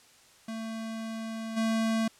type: tone with level steps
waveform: square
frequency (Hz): 223.6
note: A3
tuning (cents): +28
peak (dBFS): -35 / -26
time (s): 0.48-2.08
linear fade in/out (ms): 5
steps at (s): 1.56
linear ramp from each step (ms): 20
effects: white hiss -58 dBFS RMS until 2.19 s + low-pass 9000 Hz 12 dB/octave